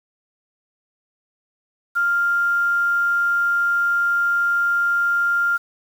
sine tone with quantisation, 1396.9 Hz, F6, in tune, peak -16 dBFS, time 1.95-5.58 s, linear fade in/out 20 ms, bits 7, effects none

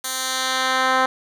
10% pulse tone with band-pass filter sweep, 260 Hz, C4, 11 cents flat, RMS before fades -21 dBFS, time 0.04-1.06 s, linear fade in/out 5 ms, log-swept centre 9700 to 1200 Hz, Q 0.72, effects none

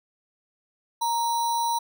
sine tone with sample-and-hold, 932.3 Hz, A#5, in tune, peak -22 dBFS, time 1.01-1.79 s, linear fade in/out 10 ms, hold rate 4900 Hz, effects none

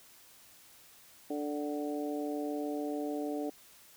harmonic tone with a mistuned harmonic, 146.83 Hz, D3, in tune, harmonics 2 / 3 / 4 / 5, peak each -35 / -39 / -41 / -43 dBFS, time 1.3-3.5 s, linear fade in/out 5 ms, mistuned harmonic 5, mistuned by +29 cents, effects white hiss -58 dBFS RMS until 3.96 s

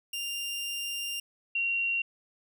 sawtooth / sine tone pair in turn, 2794 / 2751 Hz, F7 / F7, 0 / -27 cents, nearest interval unison, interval 27 cents, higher first, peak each -29 / -26 dBFS, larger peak second, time 0.13-1.2 / 1.55-2.02 s, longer first, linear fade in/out 5 ms, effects none

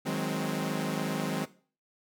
sawtooth chord, Ab dominant seventh, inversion second, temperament equal with one note detuned, 158.01 / 185 / 207.7 / 261.6 Hz, Eb3 / Gb3 / Ab3 / C4, +27 / 0 / 0 / 0 cents, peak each -31 dBFS, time 0.05-1.46 s, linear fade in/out 20 ms, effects noise-tail reverb RT60 0.4 s tail -17 dB re dry

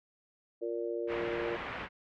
harmonic tone, 116.54 Hz, A#2, in tune, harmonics 3 / 4 / 5, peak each -36 / -36 / -40 dBFS, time 0.61-1.57 s, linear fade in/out 20 ms
white low-pass noise, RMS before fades -40 dBFS, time 1.07-1.89 s, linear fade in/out 50 ms, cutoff 2300 Hz, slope 24 dB/octave
effects none

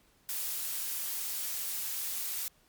blue noise, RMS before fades -35 dBFS, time 0.29-2.48 s, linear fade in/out 0 ms, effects pink hiss -66 dBFS RMS until 2.68 s + MP3 96 kbps

